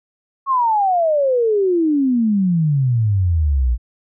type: exponential sweep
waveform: sine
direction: down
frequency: 1108.7 to 56.5 Hz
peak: -13 dBFS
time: 0.46-3.78 s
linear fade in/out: 50 ms
effects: none